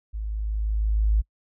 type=tone with level ramp; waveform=sine; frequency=53.1 Hz; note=G#1; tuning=39 cents sharp; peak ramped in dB=-28 to -16 dBFS; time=0.13-1.22 s; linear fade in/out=20 ms; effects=noise-tail reverb RT60 0.1 s tail -26 dB re dry